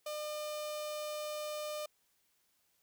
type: tone with notch filter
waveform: sawtooth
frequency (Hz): 603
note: D5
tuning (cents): +46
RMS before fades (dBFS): -40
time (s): 0.06-1.86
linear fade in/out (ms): 5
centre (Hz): 1700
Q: 1.7
effects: white hiss -75 dBFS RMS until 2.82 s